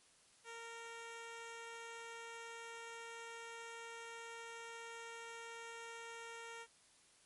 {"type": "tone", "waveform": "10% pulse", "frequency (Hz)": 461.7, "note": "A#4", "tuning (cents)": -17, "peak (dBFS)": -40, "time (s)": [0.44, 6.67], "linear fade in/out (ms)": 50, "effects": ["white hiss -68 dBFS RMS until 7.25 s", "MP3 48 kbps"]}